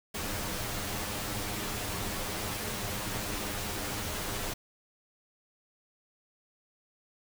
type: noise with comb filter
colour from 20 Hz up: pink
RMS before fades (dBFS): -35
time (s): 0.14-4.54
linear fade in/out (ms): 10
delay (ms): 9.8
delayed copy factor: +0.6
effects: none